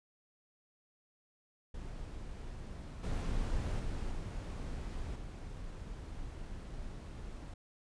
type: noise with level steps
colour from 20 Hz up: brown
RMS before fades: -44 / -35 / -38 / -40 / -44 dBFS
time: 1.74-7.54 s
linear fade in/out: 5 ms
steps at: 3.03 / 3.79 / 4.11 / 5.15 s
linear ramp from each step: 10 ms
effects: resampled to 22050 Hz